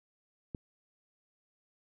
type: click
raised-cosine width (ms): 3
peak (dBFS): -25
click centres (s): 0.548
effects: none